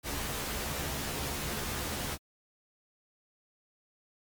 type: noise with comb filter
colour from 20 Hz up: pink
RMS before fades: -35 dBFS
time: 0.03-2.18 s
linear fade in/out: 50 ms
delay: 14 ms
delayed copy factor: +0.8
effects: MP3 96 kbps